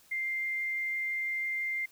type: tone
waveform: sine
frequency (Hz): 2098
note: C7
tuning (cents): +4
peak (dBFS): -30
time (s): 0.11-1.86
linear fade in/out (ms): 10
effects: white hiss -61 dBFS RMS until 1.91 s